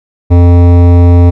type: tone with hard clipping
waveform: sine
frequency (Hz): 87.31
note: F2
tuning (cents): 0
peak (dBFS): -3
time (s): 0.3-1.31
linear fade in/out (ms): 20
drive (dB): 15
effects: none